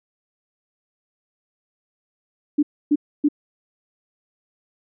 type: tone bursts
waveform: sine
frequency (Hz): 293.7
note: D4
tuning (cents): 0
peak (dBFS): -13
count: 3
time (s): 2.58-3.287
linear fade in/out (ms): 10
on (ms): 49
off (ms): 280
effects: none